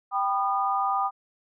sine chord, G augmented, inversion none, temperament equal with one note detuned, 784 / 987.8 / 1221.7 Hz, G5 / B5 / D#6, 0 / 0 / -32 cents, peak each -26 / -30 / -26 dBFS, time 0.11-1.11 s, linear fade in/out 50 ms, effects none

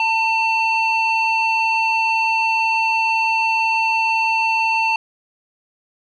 square tone with low-pass filter, 897 Hz, A5, 33 cents sharp, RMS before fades -18 dBFS, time 0-4.96 s, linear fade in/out 2 ms, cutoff 3200 Hz, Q 9.1, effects none

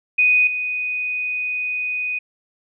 sine tone with level steps, 2489 Hz, D#7, in tune, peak -12 / -21 dBFS, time 0.18-2.19 s, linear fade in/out 10 ms, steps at 0.47 s, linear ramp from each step 2 ms, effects none

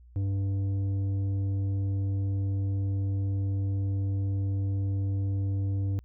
sine tone with tanh clipping, 98 Hz, G2, in tune, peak -27 dBFS, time 0.16-5.99 s, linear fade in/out 0 ms, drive 8 dB, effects added 60 Hz sine -50 dBFS peak until 6.04 s

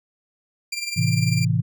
20% pulse tone with tremolo, 2375 Hz, D7, 19 cents sharp, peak -19 dBFS, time 0.72-1.45 s, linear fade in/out 5 ms, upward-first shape sine, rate 20 Hz, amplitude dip 65%
sine chord, A minor, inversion none, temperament just, 110 / 132 / 165 Hz, A2 / C3 / E3, 0 / +16 / +2 cents, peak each -22 dBFS, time 0.96-1.62 s, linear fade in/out 20 ms
effects none

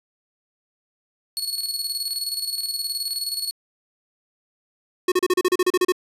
sawtooth tone with tremolo, 4372 Hz, C#8, 25 cents flat, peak -20 dBFS, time 1.37-3.51 s, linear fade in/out 0 ms, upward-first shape square, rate 19 Hz, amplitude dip 55%
square tone bursts, 364.5 Hz, F#4, 26 cents flat, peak -16 dBFS, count 12, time 5.08-5.922 s, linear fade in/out 5 ms, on 39 ms, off 34 ms
effects resampled to 32000 Hz

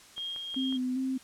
sine tone with tremolo, 3237 Hz, G#7, 45 cents flat, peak -33 dBFS, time 0.16-0.78 s, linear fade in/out 20 ms, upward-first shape sine, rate 2.7 Hz, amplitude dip 30%
click train, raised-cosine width 0.5 ms, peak -33 dBFS, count 4, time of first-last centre 0.18-0.725 s, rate 5.5 Hz
sine tone with vibrato, 258 Hz, C4, 24 cents flat, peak -28 dBFS, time 0.56-1.18 s, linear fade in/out 10 ms, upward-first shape square, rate 2.5 Hz, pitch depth 30 cents each way
effects white hiss -54 dBFS RMS until 1.23 s + low-pass 9000 Hz 12 dB/octave

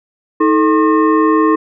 sine tone with frequency modulation, 317 Hz, D#4, 32 cents sharp, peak -8 dBFS, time 0.4-1.56 s, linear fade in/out 10 ms, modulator 754 Hz, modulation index 1.1, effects none

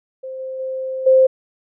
sine tone with level steps, 523.3 Hz, C5, in tune, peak -27 / -25 / -22 / -8 dBFS, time 0.23-1.27 s, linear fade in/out 10 ms, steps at 0.39 / 0.59 / 1.06 s, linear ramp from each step 10 ms, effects none

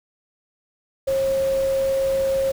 sine tone in noise, 539 Hz, C#5, 49 cents flat, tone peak -18 dBFS, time 1.07-2.52 s, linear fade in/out 10 ms, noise pink, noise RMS -36 dBFS, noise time 1.07-2.52 s, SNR +15 dB, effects none

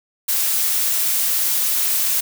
blue noise, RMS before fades -19 dBFS, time 0.28-2.21 s, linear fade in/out 10 ms, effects none

